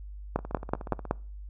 two click trains, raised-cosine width 1 ms, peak -24 / -11 dBFS, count 12 / 5, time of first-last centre 0.39-1.053 / 0.36-1.11 s, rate 16.6 / 5.33 Hz, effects noise-tail reverb RT60 0.4 s tail -25 dB re dry + added 50 Hz sine -39 dBFS peak until 1.49 s

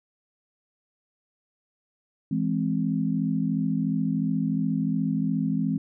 sine chord, E augmented, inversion none, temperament equal, 164.81 / 207.7 / 261.6 Hz, E3 / G#3 / B#3, 0 / 0 / 0 cents, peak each -27 dBFS, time 2.31-5.78 s, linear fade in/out 5 ms, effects none

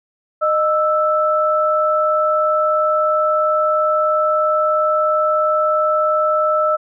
sine tone pair together, 615.1 / 1318.5 Hz, D#5 / E6, -20 / 0 cents, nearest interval octave + minor second, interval 1320 cents, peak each -16 dBFS, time 0.41-6.77 s, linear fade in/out 20 ms, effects none

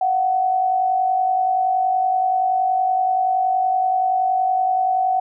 sine tone pair together, 698.5 / 749.1 Hz, F5 / F#5, 0 / +21 cents, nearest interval minor second, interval 121 cents, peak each -26 / -16 dBFS, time 0.01-5.2 s, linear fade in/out 5 ms, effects none

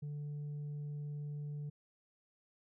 sine tone with tanh clipping, 146.83 Hz, D3, in tune, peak -40 dBFS, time 0.02-1.7 s, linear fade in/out 10 ms, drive 2 dB, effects none

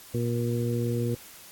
harmonic tone, 118.9 Hz, A#2, 35 cents sharp, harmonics 1 / 2 / 3 / 4, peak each -27 / -31 / -33 / -33 dBFS, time 0.14-1.15 s, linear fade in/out 5 ms, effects white hiss -48 dBFS RMS until 1.51 s + AAC 64 kbps

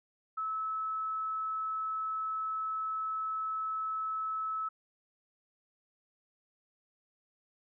sine tone, 1300 Hz, E6, 24 cents flat, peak -32 dBFS, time 0.37-4.69 s, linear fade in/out 10 ms, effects none

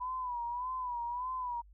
sine tone with vibrato, 985 Hz, B5, 5 cents flat, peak -34 dBFS, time 0-1.62 s, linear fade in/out 20 ms, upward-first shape sine, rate 1.7 Hz, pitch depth 76 cents each way, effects added 50 Hz sine -55 dBFS peak until 1.73 s

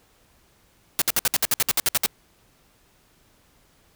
white noise bursts, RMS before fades -20 dBFS, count 13, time 0.99-2.061 s, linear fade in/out 0 ms, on 27 ms, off 60 ms, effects pink hiss -60 dBFS RMS until 3.95 s

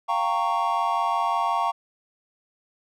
triangle chord, G half-diminished seventh, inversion third, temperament equal with one note detuned, 698.5 / 784 / 924.3 / 1108.7 Hz, F5 / G5 / Bb5 / Db6, 0 / 0 / -15 / 0 cents, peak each -26 / -27 / -24 / -24 dBFS, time 0.08-1.72 s, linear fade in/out 20 ms, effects none

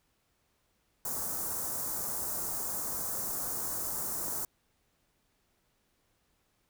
white band-stop noise, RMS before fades -35 dBFS, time 1.05-4.45 s, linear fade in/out 2 ms, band 1300 to 6400 Hz, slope 24 dB/octave, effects pink hiss -74 dBFS RMS until 6.69 s

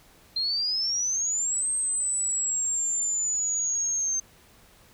sine exponential two-way sweep, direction up then down, 4145 to 8372 to 6280 Hz, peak -24 dBFS, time 0.36-4.2 s, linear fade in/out 5 ms, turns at 1.69 s, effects pink hiss -56 dBFS RMS until 4.93 s

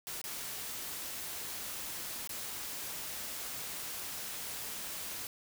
white noise with dropouts, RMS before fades -41 dBFS, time 0.07-5.27 s, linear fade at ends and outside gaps 0 ms, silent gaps 0.215-0.241 / 2.274-2.293 s, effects none

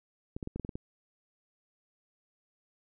clicks, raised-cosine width 3 ms, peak -24 dBFS, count 8, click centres 0.365 / 0.428 / 0.474 / 0.56 / 0.597 / 0.649 / 0.692 / 0.755 s, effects none

